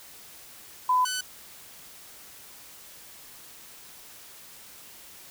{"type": "tone pair in turn", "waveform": ["sine", "10% pulse"], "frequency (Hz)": [1005, 1501.6], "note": ["B5", "F#6"], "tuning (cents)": [30, 25], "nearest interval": "perfect fifth", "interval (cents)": 695, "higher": "second", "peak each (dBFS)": [-19, -20], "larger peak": "first", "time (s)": [[0.89, 1.05], [1.05, 1.21]], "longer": "neither", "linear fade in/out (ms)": 5, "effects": ["white hiss -48 dBFS RMS until 5.3 s"]}